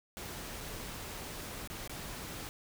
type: noise with dropouts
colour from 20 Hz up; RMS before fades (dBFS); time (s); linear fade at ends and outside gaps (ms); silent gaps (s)
pink; -43; 0.17-2.49; 0; 0.605-0.609 / 1.675-1.7 / 1.876-1.895
effects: none